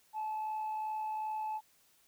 sine tone with amplitude modulation, 865 Hz, A5, 30 cents flat, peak -31 dBFS, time 0.13-1.61 s, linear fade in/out 50 ms, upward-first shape sine, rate 62.6 Hz, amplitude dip 35%, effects tanh soft clip ceiling -32 dBFS + white hiss -68 dBFS RMS until 2.07 s

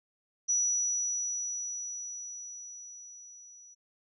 sine tone with level ramp, 5880 Hz, F#8, 12 cents flat, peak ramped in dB -24 to -51 dBFS, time 0.48-3.75 s, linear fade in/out 20 ms, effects none

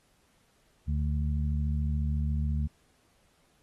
harmonic tone, 73.9 Hz, D2, 11 cents sharp, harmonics 1 / 2 / 3, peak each -27 / -33 / -37 dBFS, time 0.87-2.68 s, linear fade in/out 20 ms, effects pink hiss -68 dBFS RMS until 3.62 s + AAC 32 kbps

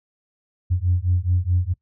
sine beating tone pair, 87.31 / 92.01 Hz, F2 / F#2, 0 / -9 cents, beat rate 4.7 Hz, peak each -20 dBFS, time 0.7-1.74 s, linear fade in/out 20 ms, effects noise-tail reverb RT60 0.1 s tail -20 dB re dry + tanh soft clip ceiling -10 dBFS

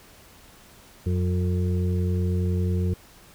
harmonic tone with a mistuned harmonic, 90 Hz, F#2, 47 cents flat, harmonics 1 / 2 / 4 / 5, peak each -22 / -28 / -34 / -36 dBFS, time 1.06-2.94 s, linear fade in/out 5 ms, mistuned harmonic 2, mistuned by +19 cents, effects pink hiss -51 dBFS RMS until 3.34 s

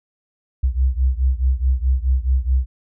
sine beating tone pair, 62.8 / 67.5 Hz, B1 / C#2, +30 / -45 cents, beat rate 4.7 Hz, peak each -17 / -19 dBFS, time 0.63-2.66 s, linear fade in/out 10 ms, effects none

